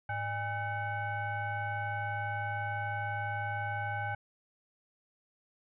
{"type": "tone with frequency modulation", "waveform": "sine", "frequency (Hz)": 813, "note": "G#5", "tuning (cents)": -37, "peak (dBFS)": -32, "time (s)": [0.09, 4.15], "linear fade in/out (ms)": 5, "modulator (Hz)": 707, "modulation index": 1.3, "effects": []}